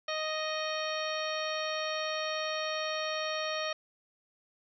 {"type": "harmonic tone", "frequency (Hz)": 622.3, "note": "D#5", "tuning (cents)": 0, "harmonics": [1, 2, 3, 4, 5, 6, 7, 9], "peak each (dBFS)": [-35, -38, -40, -41, -42, -43, -43, -45], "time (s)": [0.08, 3.73], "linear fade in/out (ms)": 5, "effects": []}